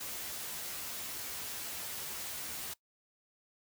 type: noise with comb filter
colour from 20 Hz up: white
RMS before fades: -41 dBFS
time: 0-2.74 s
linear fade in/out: 10 ms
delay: 13 ms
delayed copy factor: +0.55
effects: noise-tail reverb RT60 0.1 s tail -20 dB re dry